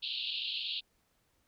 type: band-pass noise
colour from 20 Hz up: pink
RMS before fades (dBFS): -37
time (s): 0.02-0.81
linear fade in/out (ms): 20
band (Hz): 2700 to 4400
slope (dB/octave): 96
effects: pink hiss -74 dBFS RMS until 1.47 s